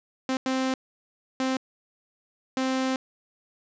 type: tone bursts at uneven times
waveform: sawtooth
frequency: 261.6 Hz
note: C4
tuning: in tune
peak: -20 dBFS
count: 4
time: 0.29-0.37 / 0.46-0.74 / 1.4-1.57 / 2.57-2.96 s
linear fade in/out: 2 ms
effects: resampled to 16000 Hz + 9-bit